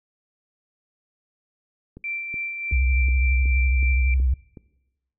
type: click train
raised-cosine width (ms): 3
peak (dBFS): -27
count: 8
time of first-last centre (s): 1.97-4.572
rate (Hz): 2.69
type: tone with tremolo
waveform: sine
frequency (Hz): 2349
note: D7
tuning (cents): 0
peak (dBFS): -26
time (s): 2.04-4.14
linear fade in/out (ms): 2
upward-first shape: sine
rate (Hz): 3.4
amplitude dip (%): 40
type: tone with vibrato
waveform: sine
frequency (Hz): 64.4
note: C2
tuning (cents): -27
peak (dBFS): -17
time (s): 2.72-4.34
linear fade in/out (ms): 5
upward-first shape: triangle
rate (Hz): 12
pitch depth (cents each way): 120
effects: noise-tail reverb RT60 1.0 s tail -21 dB re dry